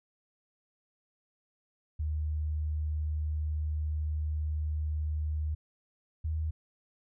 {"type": "tone pair in turn", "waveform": "sine", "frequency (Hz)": [76.5, 78.65], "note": ["D#2", "D#2"], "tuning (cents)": [-29, 19], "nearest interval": "unison", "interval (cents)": 48, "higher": "second", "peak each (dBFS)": [-29, -29], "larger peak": "neither", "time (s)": [[1.99, 5.55], [6.24, 6.51]], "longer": "first", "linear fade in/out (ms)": 10, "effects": []}